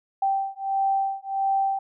sine beating tone pair, 780 / 781.5 Hz, G5 / G5, -9 / -6 cents, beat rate 1.5 Hz, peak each -25 dBFS, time 0.22-1.79 s, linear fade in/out 5 ms, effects none

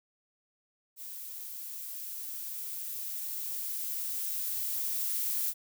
violet noise with level ramp, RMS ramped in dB -43 to -31 dBFS, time 0.96-5.54 s, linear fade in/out 50 ms, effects none

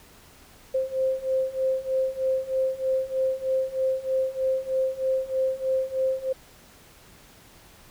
sine beating tone pair, 523.3 / 526.5 Hz, C5 / C5, 0 / +11 cents, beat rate 3.2 Hz, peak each -27 / -25 dBFS, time 0.74-6.33 s, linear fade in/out 10 ms, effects pink hiss -52 dBFS RMS until 7.9 s

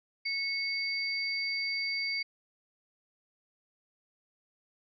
sine tone pair together, 2200 / 4662 Hz, C#7 / D8, -14 / -14 cents, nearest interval octave + minor second, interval 1300 cents, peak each -32 / -34 dBFS, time 0.25-2.23 s, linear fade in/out 10 ms, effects none

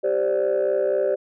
sine chord, G suspended fourth, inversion none, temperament equal, 392 / 523.3 / 587.3 Hz, G4 / C5 / D5, 0 / 0 / 0 cents, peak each -22 / -22 / -21 dBFS, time 0.03-1.16 s, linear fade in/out 20 ms, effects tanh soft clip ceiling -14 dBFS

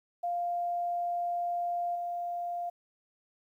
sine tone with level steps, 698.5 Hz, F5, in tune, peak -29 / -32 dBFS, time 0.23-2.7 s, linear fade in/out 10 ms, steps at 1.95 s, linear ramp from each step 5 ms, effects 11-bit

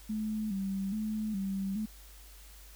sine tone with vibrato, 204.6 Hz, G#3, 26 cents flat, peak -31 dBFS, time 0.09-1.86 s, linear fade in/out 10 ms, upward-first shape square, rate 1.2 Hz, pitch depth 90 cents each way, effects added 50 Hz sine -51 dBFS peak until 2.75 s + white hiss -56 dBFS RMS until 2.75 s

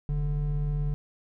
triangle tone pair together, 43.65 / 146.83 Hz, F1 / D3, 0 / 0 cents, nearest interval octave + major sixth, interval 2100 cents, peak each -26 / -26 dBFS, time 0.09-0.94 s, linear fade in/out 0 ms, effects none

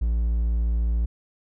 triangle tone, 57.1 Hz, A#1, 35 cents flat, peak -18 dBFS, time 0.01-1.06 s, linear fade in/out 10 ms, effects none

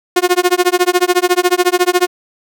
sawtooth tone with tremolo, 359 Hz, F4, 48 cents sharp, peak -3 dBFS, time 0.16-2.07 s, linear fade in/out 5 ms, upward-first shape sine, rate 14 Hz, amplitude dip 100%, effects none

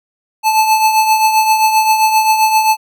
square tone with tremolo, 872 Hz, A5, 16 cents flat, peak -7 dBFS, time 0.43-2.77 s, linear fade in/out 50 ms, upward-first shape triangle, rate 7.6 Hz, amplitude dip 60%, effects none

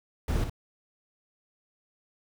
brown noise with echo, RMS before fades -28 dBFS, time 0.28-0.44 s, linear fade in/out 2 ms, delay 57 ms, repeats 1, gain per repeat -6 dB, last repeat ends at 0.497 s, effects none

